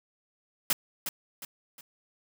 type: noise with echo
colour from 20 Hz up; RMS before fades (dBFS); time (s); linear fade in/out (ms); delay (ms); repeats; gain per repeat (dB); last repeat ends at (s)
white; -25; 0.7-0.73; 2; 360; 3; -8; 1.81
effects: none